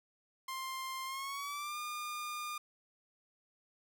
sawtooth tone with pitch glide, 1053 to 1209.6 Hz, C6 to D#6, +11 to -49 cents, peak -35 dBFS, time 0.48-2.58 s, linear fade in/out 5 ms, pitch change +240 cents, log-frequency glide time 1.05-1.78 s, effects none

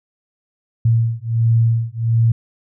sine beating tone pair, 114.2 / 115.6 Hz, A#2 / A#2, -35 / -14 cents, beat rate 1.4 Hz, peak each -16 dBFS, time 0.85-2.32 s, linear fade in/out 5 ms, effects none

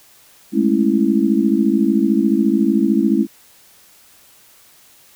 sine chord, A major seventh, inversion third, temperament just, 206.2 / 220 / 275 / 330 Hz, G#3 / A3 / C#4 / E4, -12 / 0 / -14 / +2 cents, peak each -18 dBFS, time 0.52-3.27 s, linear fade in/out 50 ms, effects white hiss -49 dBFS RMS until 5.15 s

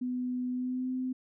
sine tone with pitch glide, 250 to 256.3 Hz, B3 to C4, +21 to -36 cents, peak -30 dBFS, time 0.01-1.13 s, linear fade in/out 10 ms, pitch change +43 cents, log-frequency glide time 0.5-0.9 s, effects none

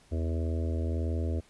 harmonic tone, 81.5 Hz, E2, 19 cents flat, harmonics 1 / 3 / 4 / 5 / 6 / 7 / 8, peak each -28 / -38 / -40 / -42 / -44 / -45 / -46 dBFS, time 0.11-1.41 s, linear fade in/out 20 ms, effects pink hiss -61 dBFS RMS until 1.49 s + resampled to 24000 Hz

